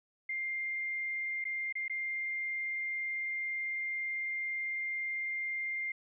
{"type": "tone with dropouts", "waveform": "sine", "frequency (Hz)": 2106, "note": "C7", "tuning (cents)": 11, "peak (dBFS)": -33, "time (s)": [0.29, 5.92], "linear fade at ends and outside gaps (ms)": 5, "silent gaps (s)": [[1.442, 1.451], [1.726, 1.753], [1.881, 1.897]], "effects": []}